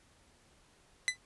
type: tone with exponential decay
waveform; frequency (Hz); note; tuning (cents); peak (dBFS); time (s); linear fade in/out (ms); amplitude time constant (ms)
sawtooth; 2005; B6; +26; -20; 1.08-1.17; 0; 19
effects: pink hiss -65 dBFS RMS until 1.25 s + resampled to 24000 Hz